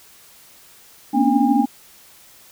sine tone cluster, 230.2 / 251.3 / 276.8 / 289.9 / 809 Hz, A#3 / B3 / C#4 / D4 / G#5, -22 / +30 / -2 / -22 / -46 cents, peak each -20 dBFS, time 1.13-1.66 s, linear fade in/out 20 ms, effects white hiss -48 dBFS RMS until 2.51 s

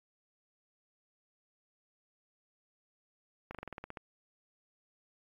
slowing click train, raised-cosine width 0.5 ms, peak -27 dBFS, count 10, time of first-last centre 3.51-3.972 s, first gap 37 ms, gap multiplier 1.08, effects AAC 64 kbps

